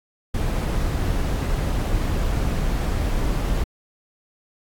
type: noise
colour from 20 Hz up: brown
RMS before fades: -22 dBFS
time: 0.34-3.64 s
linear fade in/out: 5 ms
effects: AAC 64 kbps